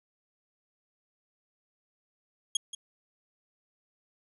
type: tone with echo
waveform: 20% pulse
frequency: 3287 Hz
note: G#7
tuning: 19 cents flat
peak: -18 dBFS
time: 2.55-2.57 s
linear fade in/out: 5 ms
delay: 180 ms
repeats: 1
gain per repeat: -13 dB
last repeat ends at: 2.75 s
effects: resampled to 24000 Hz